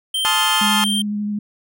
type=tone with pitch glide; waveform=square; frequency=3136 to 3163 Hz; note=G7 to G7; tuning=0 to +15 cents; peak=-19 dBFS; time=0.14-1.02 s; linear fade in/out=5 ms; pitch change=+15 cents; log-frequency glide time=0.58-0.71 s
type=chord; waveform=30% pulse; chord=F dominant seventh; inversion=first; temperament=just; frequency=873.1 / 1047.7 / 1257.2 / 1396.9 Hz; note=A5 / C6 / Eb6 / F6; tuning=-14 / +2 / +18 / 0 cents; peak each=-18 / -22 / -21 / -23 dBFS; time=0.25-0.84 s; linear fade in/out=0 ms
type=tone with vibrato; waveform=sine; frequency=207.7 Hz; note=G#3; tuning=in tune; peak=-20 dBFS; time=0.61-1.39 s; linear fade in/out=5 ms; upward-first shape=sine; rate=12 Hz; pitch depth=14 cents each way
effects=none